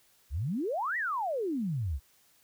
sine exponential two-way sweep, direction up then down, 60.2 to 2000 to 60.2 Hz, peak -29 dBFS, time 0.3-2 s, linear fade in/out 50 ms, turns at 0.97 s, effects white hiss -65 dBFS RMS until 2.43 s

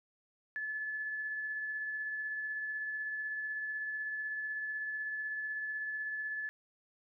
sine tone with tremolo, 1726 Hz, A6, 34 cents flat, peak -34 dBFS, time 0.56-6.49 s, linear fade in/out 0 ms, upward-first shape triangle, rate 16 Hz, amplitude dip 30%, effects none

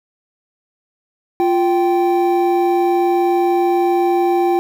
triangle tone pair together, 349.2 / 779.4 Hz, F4 / G5, 0 / -10 cents, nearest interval octave + major second, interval 1390 cents, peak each -12 / -15 dBFS, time 1.4-4.59 s, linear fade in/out 0 ms, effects 7-bit

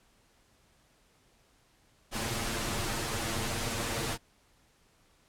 pink noise with comb filter, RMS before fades -33 dBFS, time 2.11-4.18 s, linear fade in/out 50 ms, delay 8.7 ms, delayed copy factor +1, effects pink hiss -66 dBFS RMS until 5.28 s + low-pass 11000 Hz 12 dB/octave

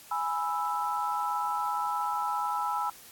sine chord, E major, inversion first, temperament equal, 830.6 / 987.8 / 1318.5 Hz, G#5 / B5 / E6, 0 / 0 / 0 cents, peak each -32 dBFS, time 0.11-2.9 s, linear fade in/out 5 ms, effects white hiss -51 dBFS RMS until 3.11 s + AAC 64 kbps

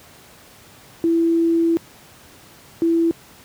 sine tone bursts at uneven times, 332.7 Hz, E4, 16 cents sharp, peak -14 dBFS, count 2, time 1.04-1.77 / 2.82-3.11 s, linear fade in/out 0 ms, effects pink hiss -46 dBFS RMS until 3.44 s + high-pass 80 Hz 12 dB/octave

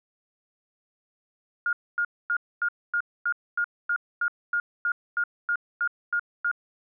sine tone bursts, 1421 Hz, F6, 30 cents sharp, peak -22 dBFS, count 16, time 1.66-6.514 s, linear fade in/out 2 ms, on 69 ms, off 250 ms, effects none

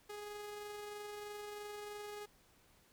sawtooth tone with amplitude modulation, 415.3 Hz, G#4, in tune, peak -40 dBFS, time 0.09-2.26 s, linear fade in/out 10 ms, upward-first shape sine, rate 23.1 Hz, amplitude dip 25%, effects pink hiss -68 dBFS RMS until 2.92 s

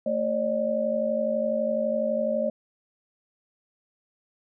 sine tone cluster, 224.4 / 550 / 602 Hz, A3 / C#5 / D5, +34 / -14 / +43 cents, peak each -30 / -27 / -26 dBFS, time 0.06-2.5 s, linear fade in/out 5 ms, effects none

